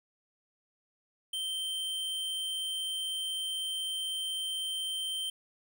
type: tone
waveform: square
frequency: 3122 Hz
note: G7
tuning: 8 cents flat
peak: -33 dBFS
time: 1.33-5.3 s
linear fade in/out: 5 ms
effects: none